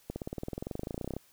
accelerating click train, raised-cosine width 2 ms, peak -22 dBFS, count 26, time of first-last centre 0.1-1.166 s, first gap 60 ms, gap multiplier 0.97, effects white hiss -63 dBFS RMS until 1.32 s

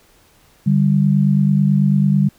sine tone pair together, 146.7 / 195.82 Hz, D3 / G3, -2 / -2 cents, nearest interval perfect fourth, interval 500 cents, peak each -14 dBFS, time 0.66-2.29 s, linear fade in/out 10 ms, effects pink hiss -53 dBFS RMS until 2.38 s

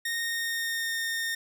sawtooth tone with pitch glide, 1851 to 1831.9 Hz, A#6 to A#6, -13 to -31 cents, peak -25 dBFS, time 0.05-1.35 s, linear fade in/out 5 ms, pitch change -18 cents, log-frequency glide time 0.22-0.96 s, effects none

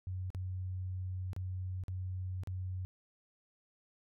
sine tone with dropouts, 92.5 Hz, F#2, in tune, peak -36 dBFS, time 0.07-2.85 s, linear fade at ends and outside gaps 0 ms, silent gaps 0.303-0.348 / 1.332-1.364 / 1.837-1.882 / 2.435-2.473 s, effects none

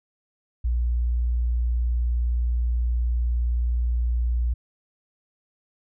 sine tone, 59.6 Hz, A#1, 39 cents sharp, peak -20 dBFS, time 0.64-4.54 s, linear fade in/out 10 ms, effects none

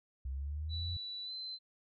sine linear sweep, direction up, 64.3 to 87.9 Hz, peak -36 dBFS, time 0.25-0.97 s, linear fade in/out 5 ms
sine tone with pitch glide, 3951 to 4071 Hz, B7 to C8, 0 to -48 cents, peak -40 dBFS, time 0.69-1.59 s, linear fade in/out 50 ms, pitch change +52 cents, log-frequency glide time 1.24-1.32 s
effects none

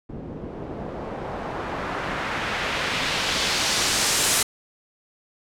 white noise with low-pass filter sweep, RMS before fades -26 dBFS, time 0.09-4.43 s, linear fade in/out 5 ms, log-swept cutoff 290 to 10000 Hz, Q 0.96, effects none

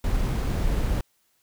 brown noise with sample-and-hold, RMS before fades -24 dBFS, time 0.04-1.01 s, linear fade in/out 2 ms, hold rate 11025 Hz, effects white hiss -68 dBFS RMS until 1.42 s

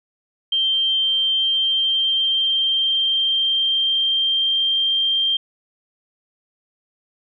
sine tone with pitch glide, 3148 to 3174 Hz, G7 to G7, +7 to +21 cents, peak -16 dBFS, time 0.52-5.37 s, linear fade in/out 5 ms, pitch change +14 cents, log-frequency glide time 0.85-4.9 s, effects none

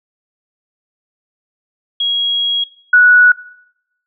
sine tone pair in turn, 3300 / 1470 Hz, G#7 / F#6, -12 / -12 cents, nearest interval octave + major second, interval 1400 cents, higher first, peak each -13 / -4 dBFS, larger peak second, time 2-2.64 / 2.93-3.32 s, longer first, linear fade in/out 5 ms, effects noise-tail reverb RT60 0.8 s tail -21 dB re dry

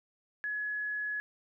sine tone, 1692 Hz, G#6, 32 cents sharp, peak -32 dBFS, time 0.44-1.2 s, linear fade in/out 0 ms, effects none

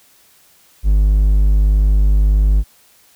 triangle tone, 50.8 Hz, G#1, 38 cents flat, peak -7 dBFS, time 0.83-2.64 s, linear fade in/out 50 ms, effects white hiss -51 dBFS RMS until 3.15 s

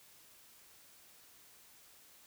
silence, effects white hiss -61 dBFS RMS until 2.26 s

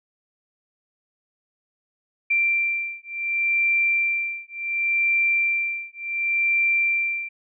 sine beating tone pair, 2358 / 2358.69 Hz, D7 / D7, +6 / +7 cents, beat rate 0.69 Hz, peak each -23 dBFS, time 2.3-7.29 s, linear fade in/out 10 ms, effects none

